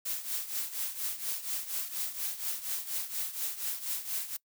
blue noise with tremolo, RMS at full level -32 dBFS, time 0.05-4.37 s, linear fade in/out 10 ms, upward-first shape triangle, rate 4.2 Hz, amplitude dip 80%, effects noise-tail reverb RT60 0.1 s tail -23 dB re dry

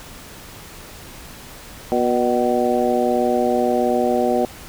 harmonic tone with a mistuned harmonic, 121.5 Hz, B2, 28 cents flat, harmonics 2 / 3 / 4 / 5 / 6, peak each -22 / -22 / -22 / -22 / -22 dBFS, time 1.92-4.45 s, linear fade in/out 0 ms, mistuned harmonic 6, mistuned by +58 cents, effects pink hiss -39 dBFS RMS until 4.68 s

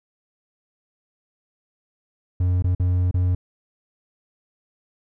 triangle tone with dropouts, 90.2 Hz, F#2, 44 cents flat, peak -15 dBFS, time 2.4-3.35 s, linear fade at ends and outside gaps 5 ms, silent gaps 2.624-2.642 / 2.75-2.797 / 3.112-3.142 s, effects none

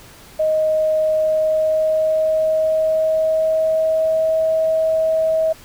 sine tone with pitch glide, 625 to 640 Hz, D#5 to D#5, +8 to +49 cents, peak -14 dBFS, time 0.39-5.53 s, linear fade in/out 10 ms, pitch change +41 cents, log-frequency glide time 1.13-4.36 s, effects pink hiss -43 dBFS RMS until 5.64 s

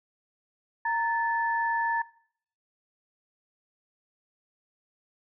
sine tone pair together, 926 / 1748.1 Hz, A#5 / A6, -12 / -12 cents, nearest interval major seventh, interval 1100 cents, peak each -27 / -29 dBFS, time 0.85-2.02 s, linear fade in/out 5 ms, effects noise-tail reverb RT60 0.6 s tail -20 dB re dry

